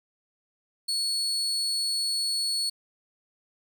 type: tone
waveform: 35% pulse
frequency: 4395 Hz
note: C#8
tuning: 16 cents flat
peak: -24 dBFS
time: 0.88-2.7 s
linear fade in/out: 10 ms
effects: none